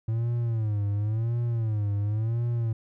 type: tone with vibrato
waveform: triangle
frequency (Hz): 110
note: A2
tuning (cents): 0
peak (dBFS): -22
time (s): 0.08-2.73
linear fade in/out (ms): 5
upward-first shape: sine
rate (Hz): 0.94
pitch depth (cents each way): 140
effects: none